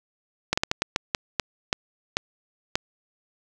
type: slowing click train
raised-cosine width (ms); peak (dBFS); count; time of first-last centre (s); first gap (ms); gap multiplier
0.2; -4; 11; 0.53-2.755; 45; 1.33
effects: none